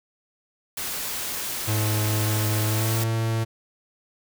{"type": "noise", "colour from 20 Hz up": "white", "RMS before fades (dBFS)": -30, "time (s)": [0.77, 3.04], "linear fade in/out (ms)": 5}
{"type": "tone with pitch glide", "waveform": "45% pulse", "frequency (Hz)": [107, 112.84], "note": ["A2", "A2"], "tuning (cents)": [-48, 44], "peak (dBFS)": -22, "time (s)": [1.67, 3.45], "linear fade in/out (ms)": 20, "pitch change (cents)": 92, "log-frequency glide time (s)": [2.66, 2.98]}
{"effects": []}